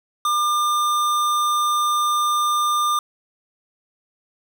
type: tone with hard clipping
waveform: sine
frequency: 1200 Hz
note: D6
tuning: 37 cents sharp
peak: -19 dBFS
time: 0.25-2.99 s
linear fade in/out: 2 ms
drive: 18 dB
effects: none